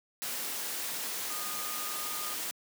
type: tone in noise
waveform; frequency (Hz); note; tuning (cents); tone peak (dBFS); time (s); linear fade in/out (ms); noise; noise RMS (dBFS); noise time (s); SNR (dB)
sine; 1227; D#6; -25; -42; 1.3-2.34; 0; white; -36; 0.22-2.51; -9
effects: high-pass 200 Hz 12 dB/octave